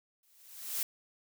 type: noise with exponential growth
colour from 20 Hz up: blue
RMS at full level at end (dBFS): -31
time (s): 0.23-0.83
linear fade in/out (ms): 2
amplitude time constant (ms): 130
effects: none